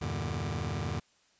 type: chord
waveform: sawtooth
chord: E half-diminished seventh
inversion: none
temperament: just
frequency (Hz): 82.41 / 98.89 / 118.67 / 148.33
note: E2 / G2 / Bb2 / D3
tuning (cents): 0 / +16 / +31 / +18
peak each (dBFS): -33 / -33 / -34 / -33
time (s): 0.01-1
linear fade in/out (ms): 10
effects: white hiss -67 dBFS RMS until 1.39 s + resampled to 16000 Hz